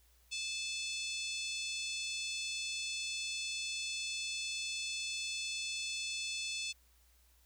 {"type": "harmonic tone", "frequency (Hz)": 871, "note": "A5", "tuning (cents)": -18, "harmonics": [3, 4, 5, 6, 7, 8, 9, 10], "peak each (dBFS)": [-41, -43, -45, -47, -48, -49, -50, -51], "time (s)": [0.31, 6.73], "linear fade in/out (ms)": 20, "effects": ["added 60 Hz sine -66 dBFS peak until 7.45 s", "white hiss -70 dBFS RMS until 7.45 s"]}